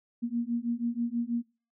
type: beating tone pair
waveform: sine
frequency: 233.1 / 239.3 Hz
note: A#3 / A#3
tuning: 0 / +46 cents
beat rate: 6.2 Hz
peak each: -31 dBFS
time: 0.22-1.43 s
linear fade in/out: 20 ms
effects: noise-tail reverb RT60 0.4 s tail -25 dB re dry